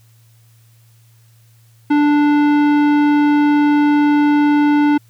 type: tone with tanh clipping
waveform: sine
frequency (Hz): 293.7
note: D4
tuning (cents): 0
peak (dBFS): -12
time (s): 1.9-4.98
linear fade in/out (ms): 10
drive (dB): 16
effects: added 114 Hz sine -47 dBFS peak until 5.09 s + white hiss -57 dBFS RMS until 5.09 s